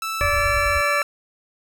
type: tone with pitch glide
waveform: sawtooth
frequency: 1318.5 to 1342.3 Hz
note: E6 to E6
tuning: 0 to +31 cents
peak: -21 dBFS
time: 0.02-1.03 s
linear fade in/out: 2 ms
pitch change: +31 cents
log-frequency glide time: 0.26-0.45 s
type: harmonic tone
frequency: 580 Hz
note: D5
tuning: 22 cents flat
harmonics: 1 / 2 / 3 / 4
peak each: -24 / -24 / -24 / -24 dBFS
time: 0.21-1.02 s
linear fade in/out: 0 ms
type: low-pass noise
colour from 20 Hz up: white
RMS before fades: -28 dBFS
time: 0.21-0.81 s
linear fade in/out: 0 ms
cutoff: 100 Hz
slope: 96 dB/octave
effects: none